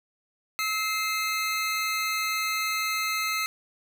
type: tone pair together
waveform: 25% pulse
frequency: 1293.5 / 2093 Hz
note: E6 / C7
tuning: -33 / 0 cents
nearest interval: minor sixth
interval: 833 cents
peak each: -25 dBFS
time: 0.59-3.46 s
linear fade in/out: 0 ms
effects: none